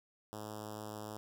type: tone with notch filter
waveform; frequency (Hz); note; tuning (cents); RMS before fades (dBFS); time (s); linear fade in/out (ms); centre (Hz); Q
5% pulse; 106.6; G#2; +46; -45; 0.33-1.17; 0; 2200; 0.62
effects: none